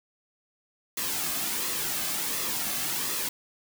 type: noise with flanger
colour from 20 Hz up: white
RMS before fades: -30 dBFS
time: 0.97-3.29 s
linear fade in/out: 5 ms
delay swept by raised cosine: 1.3 to 2.15 ms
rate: 1.4 Hz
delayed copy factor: -0.5
effects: none